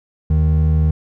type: tone pair together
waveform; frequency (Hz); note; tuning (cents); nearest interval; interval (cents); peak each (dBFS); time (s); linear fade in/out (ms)
triangle; 77.73 / 155.56; D#2 / D#3; -1 / 0; octave; 1201; -11 / -15; 0.3-0.91; 5
effects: none